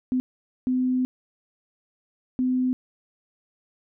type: tone bursts at uneven times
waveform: sine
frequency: 254.5 Hz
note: C4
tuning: 48 cents flat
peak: -20 dBFS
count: 3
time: 0.12-0.2 / 0.67-1.05 / 2.39-2.73 s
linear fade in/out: 0 ms
effects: none